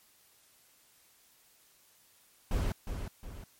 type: noise with echo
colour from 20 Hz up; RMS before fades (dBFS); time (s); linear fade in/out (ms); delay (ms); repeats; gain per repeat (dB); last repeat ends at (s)
brown; -30; 2.51-2.72; 2; 360; 2; -7; 3.44
effects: white hiss -64 dBFS RMS until 3.59 s + MP3 64 kbps